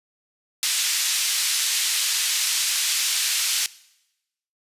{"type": "band-pass noise", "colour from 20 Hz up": "white", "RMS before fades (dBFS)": -23, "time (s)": [0.63, 3.66], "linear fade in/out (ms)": 0, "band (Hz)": [2500, 7600], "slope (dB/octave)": 12, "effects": ["noise-tail reverb RT60 0.9 s tail -20 dB re dry", "resampled to 32000 Hz"]}